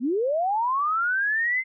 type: linear sweep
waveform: sine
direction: up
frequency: 220 to 2093 Hz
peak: -21 dBFS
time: 0-1.64 s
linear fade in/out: 50 ms
effects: none